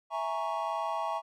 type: chord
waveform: triangle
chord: A# half-diminished seventh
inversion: second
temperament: equal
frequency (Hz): 659.3 / 830.6 / 932.3 / 1108.7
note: E5 / G#5 / A#5 / C#6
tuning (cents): 0 / 0 / 0 / 0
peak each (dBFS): -34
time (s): 0.1-1.22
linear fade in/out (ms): 50
effects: none